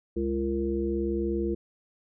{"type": "harmonic tone with a mistuned harmonic", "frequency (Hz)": 68.7, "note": "C#2", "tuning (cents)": -15, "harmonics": [1, 3, 5, 7], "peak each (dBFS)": [-33, -32, -28, -34], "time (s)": [0.16, 1.55], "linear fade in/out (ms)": 10, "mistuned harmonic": 7, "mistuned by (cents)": -61, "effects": []}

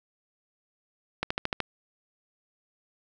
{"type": "click train", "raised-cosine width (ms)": 0.3, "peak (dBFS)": -11, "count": 6, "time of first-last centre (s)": [1.23, 1.603], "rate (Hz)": 13.4, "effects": []}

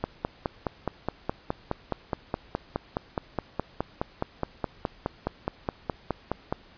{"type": "click train", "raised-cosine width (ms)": 1, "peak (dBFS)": -12, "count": 32, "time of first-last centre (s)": [0.04, 6.525], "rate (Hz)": 4.78, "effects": ["pink hiss -54 dBFS RMS until 6.77 s", "resampled to 11025 Hz"]}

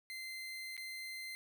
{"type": "tone with dropouts", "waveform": "30% pulse", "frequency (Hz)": 2076, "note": "C7", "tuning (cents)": -14, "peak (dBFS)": -40, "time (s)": [0.1, 1.35], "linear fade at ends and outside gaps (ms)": 0, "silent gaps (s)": [0.767, 0.777], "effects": ["13-bit"]}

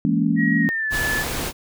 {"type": "chord", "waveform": "sine", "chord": "A# half-diminished seventh", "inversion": "second", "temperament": "just", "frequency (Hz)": [167.82, 209.8, 233.1, 279.7], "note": ["E3", "G#3", "A#3", "C#4"], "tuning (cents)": [31, 18, 0, 16], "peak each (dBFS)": -22, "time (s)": [0.05, 0.69], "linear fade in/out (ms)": 0}
{"type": "tone with pitch glide", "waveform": "sine", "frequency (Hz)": [1900, 1732.3], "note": ["A#6", "A6"], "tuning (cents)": [33, -27], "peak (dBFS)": -21, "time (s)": [0.36, 1.25], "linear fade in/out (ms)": 50, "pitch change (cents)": -160, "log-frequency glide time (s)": [0.58, 0.9]}
{"type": "noise", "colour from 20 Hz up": "pink", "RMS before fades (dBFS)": -26, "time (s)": [0.9, 1.53], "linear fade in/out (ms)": 50}
{"effects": []}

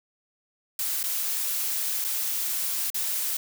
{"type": "noise with dropouts", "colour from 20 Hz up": "blue", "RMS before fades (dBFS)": -28, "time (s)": [0.79, 3.37], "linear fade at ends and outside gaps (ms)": 2, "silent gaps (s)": [[1.03, 1.038], [2.042, 2.047], [2.902, 2.944]], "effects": []}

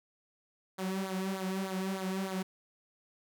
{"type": "tone with flanger", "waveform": "sawtooth", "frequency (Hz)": 190.1, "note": "F#3", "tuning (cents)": 47, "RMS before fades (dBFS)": -35, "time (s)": [0.78, 2.43], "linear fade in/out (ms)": 10, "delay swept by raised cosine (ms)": [0.35, 3.95], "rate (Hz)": 3.3, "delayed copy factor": -0.75, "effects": []}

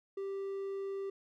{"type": "tone", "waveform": "triangle", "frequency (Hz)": 392, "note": "G4", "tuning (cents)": 0, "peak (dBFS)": -34, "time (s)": [0.17, 1.1], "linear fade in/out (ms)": 5, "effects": []}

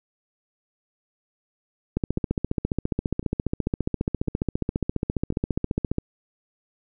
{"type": "two click trains", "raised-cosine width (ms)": 3, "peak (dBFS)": [-10, -24], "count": [60, 4], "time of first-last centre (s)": [[1.97, 5.984], [2.18, 5.325]], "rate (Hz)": [14.7, 0.954], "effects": []}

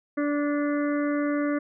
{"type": "harmonic tone", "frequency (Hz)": 291.2, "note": "D4", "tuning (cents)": -15, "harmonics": [1, 2, 4, 5, 6, 7], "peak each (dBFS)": [-24, -30, -36, -38, -40, -41], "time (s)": [0.17, 1.59], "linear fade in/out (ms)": 10, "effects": []}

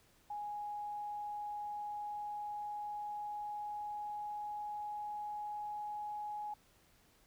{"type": "tone with pitch glide", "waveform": "sine", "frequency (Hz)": [830, 836.7], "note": ["G#5", "G#5"], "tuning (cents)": [-1, 13], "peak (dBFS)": -39, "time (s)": [0.3, 6.54], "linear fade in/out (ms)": 5, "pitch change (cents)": 14, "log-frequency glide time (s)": [0.75, 6.39], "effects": ["pink hiss -68 dBFS RMS until 7.26 s"]}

